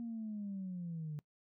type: linear sweep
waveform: sine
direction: down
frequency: 236.8 to 146.83 Hz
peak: -38 dBFS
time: 0-1.19 s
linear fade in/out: 0 ms
effects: noise-tail reverb RT60 0.1 s tail -23 dB re dry + tanh soft clip ceiling -35 dBFS